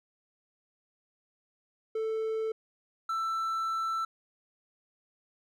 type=tone pair in turn; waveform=triangle; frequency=441.8 / 1330.4 Hz; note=A4 / E6; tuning=+7 / +16 cents; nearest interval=octave + perfect fifth; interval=1909 cents; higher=second; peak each=-27 dBFS; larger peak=neither; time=1.95-2.52 / 3.09-4.05 s; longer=second; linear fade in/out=5 ms; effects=none